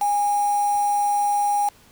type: tone with quantisation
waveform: sine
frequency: 820 Hz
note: G#5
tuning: 22 cents flat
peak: -18 dBFS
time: 0.01-1.69 s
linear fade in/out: 5 ms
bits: 5
effects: pink hiss -53 dBFS RMS until 1.91 s